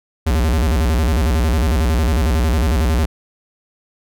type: tone with vibrato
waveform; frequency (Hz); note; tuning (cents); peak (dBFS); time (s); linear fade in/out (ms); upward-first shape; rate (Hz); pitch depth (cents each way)
square; 68.8; C#2; -12; -14; 0.26-3.06; 10; square; 11; 260
effects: none